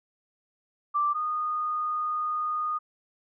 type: tone pair in turn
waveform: sine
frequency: 1174.7 / 1230.5 Hz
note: D6 / D#6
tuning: 0 / -20 cents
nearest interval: minor second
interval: 80 cents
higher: second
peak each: -22 / -26 dBFS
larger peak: first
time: 0.94-1.14 / 1.14-2.79 s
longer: second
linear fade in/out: 20 ms
effects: none